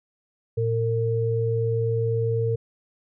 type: tone pair together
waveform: sine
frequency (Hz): 114 / 456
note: A#2 / A#4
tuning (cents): -38 / -38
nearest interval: 2 octaves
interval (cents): 2400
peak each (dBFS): -23 / -24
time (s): 0.57-2.56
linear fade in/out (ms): 10
effects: none